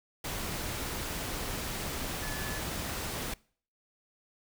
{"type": "tone in noise", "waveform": "sine", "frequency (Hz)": 1723, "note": "A6", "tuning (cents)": -37, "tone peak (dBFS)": -41, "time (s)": [2.22, 2.59], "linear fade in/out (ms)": 5, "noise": "pink", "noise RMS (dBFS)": -36, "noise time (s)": [0.24, 3.34], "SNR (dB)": -8, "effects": ["noise-tail reverb RT60 0.5 s tail -24 dB re dry"]}